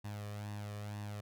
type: tone with flanger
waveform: sawtooth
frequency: 103.83 Hz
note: G#2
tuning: in tune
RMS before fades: -43 dBFS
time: 0.04-1.21 s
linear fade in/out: 10 ms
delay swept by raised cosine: 1.1 to 1.7 ms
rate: 2.1 Hz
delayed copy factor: +0.6
effects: none